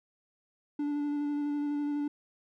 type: tone with vibrato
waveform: triangle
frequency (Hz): 291.4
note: D4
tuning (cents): -13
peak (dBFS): -27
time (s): 0.79-2.08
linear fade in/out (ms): 5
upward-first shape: square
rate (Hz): 12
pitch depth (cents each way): 12
effects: none